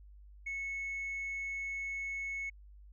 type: tone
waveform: sine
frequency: 2200 Hz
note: C#7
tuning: 14 cents flat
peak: -34 dBFS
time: 0.46-2.5 s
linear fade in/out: 10 ms
effects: tanh soft clip ceiling -34 dBFS + added 50 Hz sine -52 dBFS peak until 2.92 s